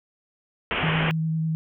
white low-pass noise, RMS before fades -26 dBFS, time 0.71-1.11 s, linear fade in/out 0 ms, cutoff 3100 Hz, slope 96 dB/octave
sine tone with vibrato, 160 Hz, D#3, 49 cents sharp, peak -22 dBFS, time 0.83-1.55 s, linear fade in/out 0 ms, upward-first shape triangle, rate 9.9 Hz, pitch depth 16 cents each way
effects none

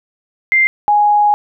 sine tone pair in turn, 2093 / 830.6 Hz, C7 / G#5, 0 / 0 cents, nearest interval octave + major third, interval 1600 cents, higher first, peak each -8 dBFS, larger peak neither, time 0.52-0.67 / 0.88-1.34 s, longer second, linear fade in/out 0 ms, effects none

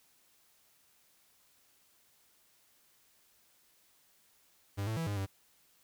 45% pulse tone with pitch steps, 100 / 110.8 / 164.1 / 102.2 / 97.3 Hz, G2 / A2 / E3 / G#2 / G2, +35 / +13 / -8 / -27 / -12 cents, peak -33 dBFS, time 4.77-5.265 s, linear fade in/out 20 ms, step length 99 ms, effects white hiss -68 dBFS RMS until 5.83 s

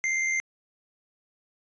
square tone with amplitude modulation, 2093 Hz, C7, in tune, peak -23 dBFS, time 0.04-0.4 s, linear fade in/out 0 ms, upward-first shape sine, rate 78.5 Hz, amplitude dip 40%, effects resampled to 16000 Hz

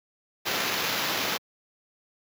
white noise with sample-and-hold, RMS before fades -28 dBFS, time 0.45-1.38 s, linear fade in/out 20 ms, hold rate 8820 Hz, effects high-pass 150 Hz 12 dB/octave

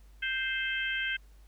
harmonic tone, 523.3 Hz, C5, in tune, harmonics 3 / 4 / 5 / 6, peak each -32 / -36 / -37 / -37 dBFS, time 0.22-1.17 s, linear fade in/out 10 ms, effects added 50 Hz sine -52 dBFS peak until 1.47 s + pink hiss -67 dBFS RMS until 1.47 s

